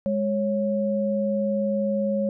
sine tone pair together, 206.4 / 551 Hz, G#3 / C#5, -10 / -11 cents, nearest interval octave + perfect fourth, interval 1699 cents, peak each -24 dBFS, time 0.06-2.29 s, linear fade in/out 0 ms, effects none

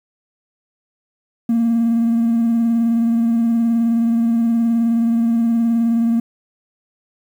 triangle tone with vibrato, 231.1 Hz, A#3, 15 cents flat, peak -10 dBFS, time 1.49-6.2 s, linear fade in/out 5 ms, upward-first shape sine, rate 19 Hz, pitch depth 27 cents each way, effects tanh soft clip ceiling -9 dBFS + 8-bit

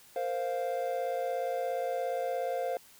triangle chord, Bb suspended second, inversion none, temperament equal, 466.2 / 523.3 / 698.5 Hz, Bb4 / C5 / F5, 0 / 0 / 0 cents, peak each -36 / -31 / -32 dBFS, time 0.16-2.77 s, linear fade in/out 2 ms, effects white hiss -57 dBFS RMS until 2.99 s

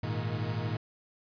40% pulse chord, Ab suspended second, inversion none, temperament equal with one note detuned, 103.83 / 116.54 / 157.46 Hz, Ab2 / Bb2 / Eb3, 0 / 0 / +21 cents, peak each -34 / -33 / -37 dBFS, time 0.03-0.77 s, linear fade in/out 5 ms, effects resampled to 11025 Hz

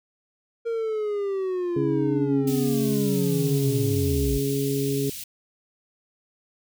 triangle linear sweep, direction down, 466.2 to 51.91 Hz, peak -22 dBFS, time 0.65-4.39 s, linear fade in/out 20 ms
harmonic tone, 138.59 Hz, C#3, in tune, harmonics 1 / 2 / 3, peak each -27 / -27 / -26 dBFS, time 1.76-5.1 s, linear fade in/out 5 ms
white band-stop noise, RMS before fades -36 dBFS, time 2.47-5.24 s, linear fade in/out 5 ms, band 180 to 2500 Hz, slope 24 dB/octave
effects none

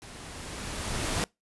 pink noise with level ramp, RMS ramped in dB -46 to -28 dBFS, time 0.02-1.24 s, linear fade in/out 0 ms, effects noise-tail reverb RT60 0.2 s tail -25 dB re dry + resampled to 24000 Hz

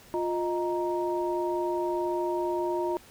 sine tone cluster, 352.8 / 623 / 935 Hz, F4 / D#5 / A#5, +18 / +2 / +5 cents, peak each -28 / -33 / -32 dBFS, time 0.14-2.97 s, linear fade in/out 0 ms, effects pink hiss -53 dBFS RMS until 3.1 s

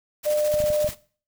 white noise with tremolo, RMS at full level -34 dBFS, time 0.23-0.95 s, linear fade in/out 20 ms, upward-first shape square, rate 14 Hz, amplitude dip 45%
sine tone, 600 Hz, D5, 37 cents sharp, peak -19 dBFS, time 0.25-0.89 s, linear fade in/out 20 ms
clicks, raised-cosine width 5 ms, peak -22 dBFS, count 6, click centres 0.541 / 0.603 / 0.64 / 0.703 / 0.845 / 0.89 s
effects noise-tail reverb RT60 0.4 s tail -17 dB re dry

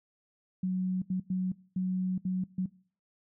sine tone bursts at uneven times, 185 Hz, F#3, in tune, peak -27 dBFS, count 6, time 0.63-1.02 / 1.1-1.2 / 1.3-1.52 / 1.76-2.18 / 2.25-2.44 / 2.58-2.66 s, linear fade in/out 5 ms, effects noise-tail reverb RT60 0.5 s tail -22 dB re dry

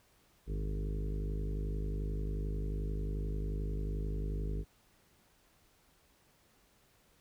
harmonic tone with a mistuned harmonic, 51.3 Hz, G#1, 21 cents flat, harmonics 1 / 2 / 3 / 4 / 5 / 6 / 7 / 8 / 9, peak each -34 / -46 / -42 / -51 / -50 / -51 / -53 / -48 / -53 dBFS, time 0.46-4.65 s, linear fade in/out 50 ms, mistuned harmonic 2, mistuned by -77 cents, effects pink hiss -68 dBFS RMS until 7.2 s

